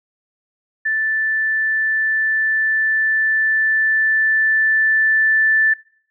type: tone with level ramp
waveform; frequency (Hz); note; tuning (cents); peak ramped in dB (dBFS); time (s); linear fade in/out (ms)
sine; 1760; A6; 0; -16 to -11; 0.85-5.74; 10
effects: noise-tail reverb RT60 0.6 s tail -23 dB re dry